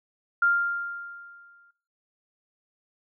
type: tone with exponential decay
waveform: sine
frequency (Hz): 1396.9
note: F6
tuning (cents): 0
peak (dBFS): -17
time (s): 0.42-1.71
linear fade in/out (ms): 5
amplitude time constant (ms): 280
effects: noise-tail reverb RT60 0.5 s tail -20 dB re dry